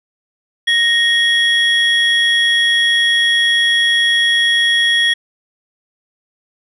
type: tone pair together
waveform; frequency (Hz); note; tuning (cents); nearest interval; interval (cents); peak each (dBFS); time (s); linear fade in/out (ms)
triangle; 1864.7 / 3323; A#6 / G#7; 0 / 0; minor seventh; 1000; -12; 0.67-5.14; 10
effects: resampled to 24000 Hz